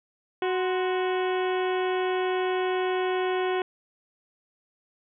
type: harmonic tone with a mistuned harmonic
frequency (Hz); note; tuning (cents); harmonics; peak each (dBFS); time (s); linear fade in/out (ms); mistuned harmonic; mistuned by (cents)
370; F#4; 0; 1 / 2 / 3 / 4 / 5 / 6 / 7 / 8 / 9; -25 / -31 / -35 / -37 / -39 / -41 / -42 / -43 / -44; 0.42-3.62; 2; 3; -100
effects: none